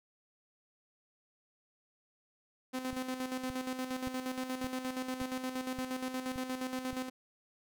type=tone with tremolo; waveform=sawtooth; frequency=257.1 Hz; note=C4; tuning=30 cents flat; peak=-30 dBFS; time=2.73-7.1 s; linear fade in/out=20 ms; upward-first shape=square; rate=8.5 Hz; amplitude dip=55%
type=click train; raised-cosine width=5 ms; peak=-33 dBFS; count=8; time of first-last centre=2.93-6.93 s; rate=1.75 Hz
effects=none